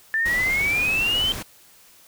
sine exponential sweep, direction up, 1760 to 3135 Hz, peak -19 dBFS, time 0.14-1.32 s, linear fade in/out 0 ms
pink noise, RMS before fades -32 dBFS, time 0.25-1.43 s, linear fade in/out 10 ms
effects white hiss -52 dBFS RMS until 2.07 s

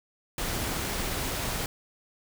pink noise, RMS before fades -31 dBFS, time 0.38-1.66 s, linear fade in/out 2 ms, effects none

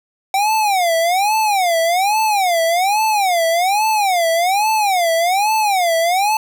square tone with vibrato, 759 Hz, F#5, 44 cents sharp, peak -14 dBFS, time 0.34-6.37 s, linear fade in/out 2 ms, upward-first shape sine, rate 1.2 Hz, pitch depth 250 cents each way, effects none

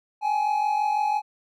triangle tone pair together, 800 / 846 Hz, G5 / G#5, +35 / +32 cents, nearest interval minor second, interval 97 cents, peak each -26 / -20 dBFS, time 0.21-1.22 s, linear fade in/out 50 ms, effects none

